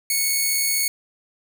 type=tone; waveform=5% pulse; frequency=2212 Hz; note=C#7; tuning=4 cents flat; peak=-9 dBFS; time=0.1-0.88 s; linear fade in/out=2 ms; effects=none